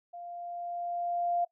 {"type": "tone with level ramp", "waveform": "sine", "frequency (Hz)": 697, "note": "F5", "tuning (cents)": -4, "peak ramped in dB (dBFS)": [-41, -25], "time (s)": [0.13, 1.45], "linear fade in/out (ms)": 10, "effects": ["noise-tail reverb RT60 0.1 s tail -20 dB re dry"]}